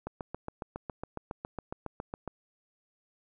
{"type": "click train", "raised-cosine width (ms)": 1, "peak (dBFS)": -22, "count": 17, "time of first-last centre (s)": [0.07, 2.277], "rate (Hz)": 7.25, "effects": []}